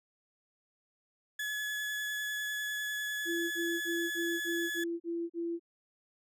35% pulse tone with vibrato, 1703 Hz, G#6, 43 cents sharp, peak -32 dBFS, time 1.39-4.84 s, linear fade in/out 5 ms, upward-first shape triangle, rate 10 Hz, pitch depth 13 cents each way
sine tone bursts, 338.4 Hz, E4, 45 cents sharp, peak -32 dBFS, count 8, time 3.25-5.596 s, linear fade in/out 50 ms, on 260 ms, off 38 ms
effects none

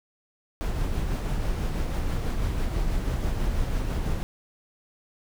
brown noise with tremolo, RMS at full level -25 dBFS, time 0.61-4.23 s, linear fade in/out 0 ms, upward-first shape sine, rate 6.1 Hz, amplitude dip 30%, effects none

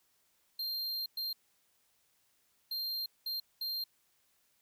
square tone bursts at uneven times, 4186 Hz, C8, in tune, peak -35 dBFS, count 5, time 0.59-1.06 / 1.17-1.33 / 2.71-3.06 / 3.26-3.4 / 3.61-3.84 s, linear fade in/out 5 ms, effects white hiss -73 dBFS RMS until 4.61 s

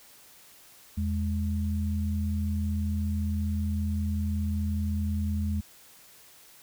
sine tone pair together, 82.41 / 207.7 Hz, E2 / G#3, 0 / 0 cents, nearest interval octave + major third, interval 1600 cents, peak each -27 / -31 dBFS, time 0.97-5.61 s, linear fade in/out 10 ms, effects white hiss -54 dBFS RMS until 6.62 s

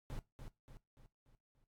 brown noise with echo, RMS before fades -43 dBFS, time 0.1-0.19 s, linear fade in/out 0 ms, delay 290 ms, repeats 5, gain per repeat -6 dB, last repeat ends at 1.64 s, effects noise-tail reverb RT60 0.2 s tail -18 dB re dry + AAC 64 kbps

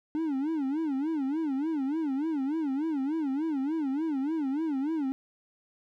triangle tone with vibrato, 293.7 Hz, D4, in tune, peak -25 dBFS, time 0.15-5.12 s, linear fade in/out 0 ms, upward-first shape sine, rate 3.4 Hz, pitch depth 190 cents each way, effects none

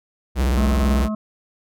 square tone with vibrato, 64 Hz, C2, 38 cents flat, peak -17 dBFS, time 0.35-1.09 s, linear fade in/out 50 ms, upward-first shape sine, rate 18 Hz, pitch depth 190 cents each way
harmonic tone, 214.3 Hz, A3, 45 cents flat, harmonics 1 / 3 / 5 / 6, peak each -22 / -32 / -36 / -38 dBFS, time 0.57-1.15 s, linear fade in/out 5 ms
effects none

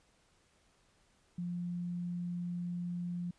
sine tone, 175.3 Hz, F3, 7 cents sharp, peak -35 dBFS, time 1.38-3.31 s, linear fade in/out 5 ms, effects pink hiss -70 dBFS RMS until 3.38 s + resampled to 22050 Hz

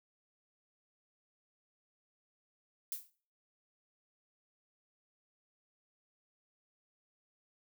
violet noise with exponential decay, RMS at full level -35 dBFS, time 2.92-3.1 s, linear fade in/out 2 ms, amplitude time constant 39 ms, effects noise-tail reverb RT60 0.4 s tail -17 dB re dry

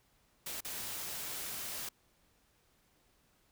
white noise with dropouts, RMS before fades -41 dBFS, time 0.46-1.89 s, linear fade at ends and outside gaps 5 ms, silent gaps 0.607-0.647 s, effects pink hiss -71 dBFS RMS until 3.51 s

